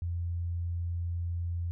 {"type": "tone", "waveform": "sine", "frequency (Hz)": 86, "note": "F2", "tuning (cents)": -26, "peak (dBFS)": -30, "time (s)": [0.02, 1.71], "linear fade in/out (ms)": 0, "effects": []}